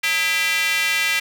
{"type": "tone with high-pass filter", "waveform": "square", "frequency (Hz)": 181.6, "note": "F#3", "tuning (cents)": -32, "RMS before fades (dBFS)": -20, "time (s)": [0.03, 1.2], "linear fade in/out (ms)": 10, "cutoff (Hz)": 2200, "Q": 3.3, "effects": []}